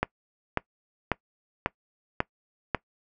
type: click train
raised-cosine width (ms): 0.5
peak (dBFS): -8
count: 6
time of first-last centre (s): 0.03-2.747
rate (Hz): 1.84
effects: noise-tail reverb RT60 0.1 s tail -22 dB re dry

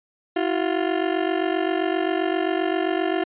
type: ring-modulated tone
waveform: 30% pulse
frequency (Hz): 349.8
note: F4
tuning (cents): +3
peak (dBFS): -15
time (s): 0.36-3.24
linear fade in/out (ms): 2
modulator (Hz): 23.8
effects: resampled to 8000 Hz

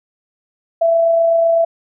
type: tone with amplitude modulation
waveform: sine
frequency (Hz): 666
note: E5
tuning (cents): +18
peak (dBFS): -9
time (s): 0.81-1.65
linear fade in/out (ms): 10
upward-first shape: sine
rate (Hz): 27.9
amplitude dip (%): 25
effects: none

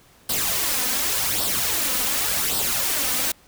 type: noise with flanger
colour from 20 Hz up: white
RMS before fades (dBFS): -23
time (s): 0.29-3.32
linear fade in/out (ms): 5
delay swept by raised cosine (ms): 0.22 to 4.02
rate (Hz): 0.88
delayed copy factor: +0.6
effects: pink hiss -54 dBFS RMS until 3.47 s

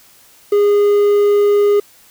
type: tone with quantisation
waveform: triangle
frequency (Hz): 410.1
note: G#4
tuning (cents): -22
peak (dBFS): -7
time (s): 0.52-1.8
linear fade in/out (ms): 5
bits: 6
effects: white hiss -47 dBFS RMS until 2.1 s

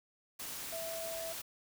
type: tone in noise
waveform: sine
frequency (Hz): 658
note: E5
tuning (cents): -3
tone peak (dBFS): -40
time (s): 0.72-1.33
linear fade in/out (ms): 10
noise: white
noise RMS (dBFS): -43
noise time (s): 0.39-1.42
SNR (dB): 0
effects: none

